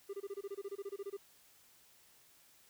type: tone bursts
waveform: triangle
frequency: 398 Hz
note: G4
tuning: 26 cents sharp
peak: -37 dBFS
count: 16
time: 0.09-1.17 s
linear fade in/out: 10 ms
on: 45 ms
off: 24 ms
effects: white hiss -65 dBFS RMS until 2.69 s